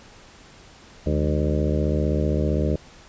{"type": "harmonic tone with a mistuned harmonic", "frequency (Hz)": 75.5, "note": "D2", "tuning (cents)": 48, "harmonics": [1, 2, 3, 4, 5, 6, 7, 8], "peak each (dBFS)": [-23, -26, -28, -29, -30, -31, -31, -32], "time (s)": [1.06, 2.76], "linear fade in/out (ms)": 5, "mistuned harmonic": 3, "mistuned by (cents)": -110, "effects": ["pink hiss -48 dBFS RMS until 3.08 s", "resampled to 16000 Hz"]}